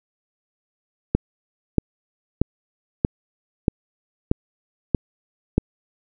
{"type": "click train", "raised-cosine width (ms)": 3, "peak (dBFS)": -3, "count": 8, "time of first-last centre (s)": [1.15, 5.58], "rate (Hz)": 1.58, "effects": []}